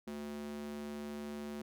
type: tone with high-pass filter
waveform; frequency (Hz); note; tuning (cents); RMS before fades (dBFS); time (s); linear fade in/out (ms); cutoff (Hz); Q
square; 73.2; D2; -5; -43; 0.07-1.62; 5; 260; 3.9
effects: none